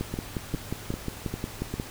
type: two click trains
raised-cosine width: 3 ms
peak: -16 / -17 dBFS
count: 11 / 5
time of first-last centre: 0.01-1.799 / 0.14-1.74 s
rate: 5.59 / 2.5 Hz
effects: added 104 Hz sine -47 dBFS peak until 1.9 s + pink hiss -42 dBFS RMS until 1.9 s